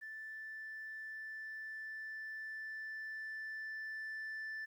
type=tone with level ramp; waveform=sine; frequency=1760 Hz; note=A6; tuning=in tune; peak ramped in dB=-44 to -38 dBFS; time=0.01-4.66 s; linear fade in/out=20 ms; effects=tanh soft clip ceiling -40 dBFS + 12-bit